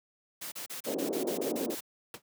white noise bursts, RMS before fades -40 dBFS, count 10, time 0.41-1.807 s, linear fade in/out 10 ms, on 110 ms, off 33 ms
pink band-pass noise, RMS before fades -33 dBFS, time 0.86-1.75 s, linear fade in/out 10 ms, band 270 to 540 Hz, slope 24 dB/octave
pink noise with exponential decay, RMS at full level -35 dBFS, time 2.14-2.22 s, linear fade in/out 2 ms, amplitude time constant 16 ms
effects high-pass 150 Hz 12 dB/octave

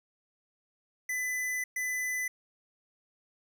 square tone bursts at uneven times, 2004 Hz, B6, 25 cents sharp, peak -31 dBFS, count 2, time 1.09-1.64 / 1.76-2.28 s, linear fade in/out 5 ms, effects none

